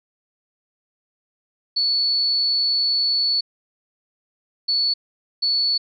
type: tone bursts at uneven times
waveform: sine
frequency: 4435 Hz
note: C#8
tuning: in tune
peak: -17 dBFS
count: 3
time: 1.76-3.41 / 4.68-4.94 / 5.42-5.78 s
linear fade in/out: 10 ms
effects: none